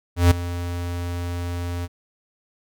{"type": "tone with ADSR envelope", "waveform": "square", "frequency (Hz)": 87.31, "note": "F2", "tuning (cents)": 0, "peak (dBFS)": -10, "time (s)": [0.16, 1.88], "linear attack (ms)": 150, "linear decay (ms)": 8, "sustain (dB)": -16, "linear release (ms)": 39, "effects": []}